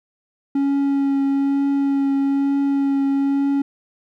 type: tone with vibrato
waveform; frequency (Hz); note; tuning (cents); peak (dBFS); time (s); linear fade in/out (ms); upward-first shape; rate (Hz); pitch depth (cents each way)
triangle; 277.2; C#4; 0; -14; 0.55-3.62; 5; triangle; 1.1; 14
effects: none